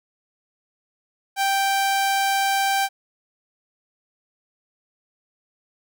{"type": "tone", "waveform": "sawtooth", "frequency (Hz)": 784, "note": "G5", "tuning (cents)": 0, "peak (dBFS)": -15, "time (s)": [1.36, 2.89], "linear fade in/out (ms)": 50, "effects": []}